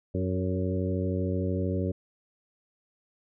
harmonic tone with a mistuned harmonic, 93 Hz, F#2, 9 cents sharp, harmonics 1 / 2 / 3 / 4 / 5 / 6, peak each -29 / -32 / -34 / -35 / -36 / -37 dBFS, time 0.14-1.92 s, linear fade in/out 10 ms, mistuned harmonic 5, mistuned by -22 cents, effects none

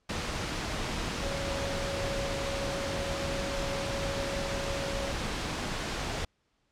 sine tone in noise, 554.4 Hz, C#5, in tune, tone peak -35 dBFS, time 1.22-5.12 s, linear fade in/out 5 ms, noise pink, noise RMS -33 dBFS, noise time 0.09-6.25 s, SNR -5 dB, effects pink hiss -74 dBFS RMS until 6.71 s + low-pass 6000 Hz 12 dB/octave

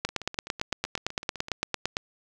two click trains, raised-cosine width 0.2 ms, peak -9 / -21 dBFS, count 18 / 12, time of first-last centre 0.05-1.969 / 0.09-1.484 s, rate 8.86 / 7.89 Hz, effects none

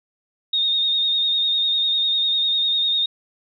sine tone with vibrato, 3695 Hz, A#7, 16 cents flat, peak -17 dBFS, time 0.53-3.06 s, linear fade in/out 5 ms, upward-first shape square, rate 10 Hz, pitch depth 23 cents each way, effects none

